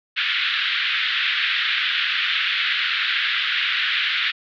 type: band-pass noise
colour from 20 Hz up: white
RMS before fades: -22 dBFS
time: 0.16-4.32 s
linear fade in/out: 20 ms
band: 1400 to 3700 Hz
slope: 48 dB/octave
effects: none